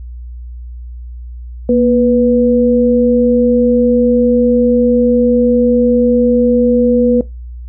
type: tone pair together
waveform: sine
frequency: 237.7 / 492.4 Hz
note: A#3 / B4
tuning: +34 / -5 cents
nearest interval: octave + minor second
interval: 1261 cents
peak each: -10 dBFS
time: 1.69-7.21 s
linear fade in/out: 2 ms
effects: noise-tail reverb RT60 0.2 s tail -19 dB re dry + added 60 Hz sine -25 dBFS peak until 7.68 s